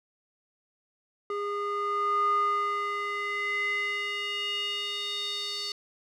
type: tone with band-pass filter sweep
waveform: square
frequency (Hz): 408.5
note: G#4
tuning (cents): -29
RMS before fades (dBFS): -30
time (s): 1.3-5.72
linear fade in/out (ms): 2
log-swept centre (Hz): 840 to 4400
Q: 4.9
effects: none